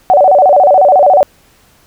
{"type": "tone with vibrato", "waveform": "sine", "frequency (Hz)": 658, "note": "E5", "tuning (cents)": -3, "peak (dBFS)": -3, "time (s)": [0.1, 1.23], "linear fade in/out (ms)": 0, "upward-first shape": "square", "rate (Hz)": 14, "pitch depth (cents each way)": 220, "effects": ["pink hiss -48 dBFS RMS until 1.86 s"]}